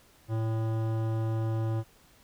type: tone with hard clipping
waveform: sine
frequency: 111.6 Hz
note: A2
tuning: 25 cents sharp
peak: -29 dBFS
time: 0.28-1.84 s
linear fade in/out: 50 ms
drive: 16 dB
effects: pink hiss -60 dBFS RMS until 2.23 s